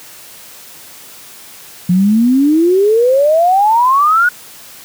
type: exponential sweep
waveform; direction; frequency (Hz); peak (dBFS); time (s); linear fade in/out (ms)
sine; up; 174.2 to 1480; -7; 1.89-4.29; 5
effects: white hiss -36 dBFS RMS until 4.84 s + high-pass 80 Hz 12 dB/octave